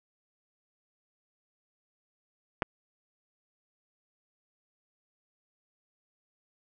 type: clicks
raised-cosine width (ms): 0.5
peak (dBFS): -11 / -26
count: 2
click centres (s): 2.622 / 2.628
effects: none